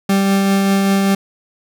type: tone with tremolo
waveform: 40% pulse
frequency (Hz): 196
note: G3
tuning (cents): 0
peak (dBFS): -10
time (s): 0.09-1.15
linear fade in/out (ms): 5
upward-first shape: triangle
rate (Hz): 5.1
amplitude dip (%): 25
effects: none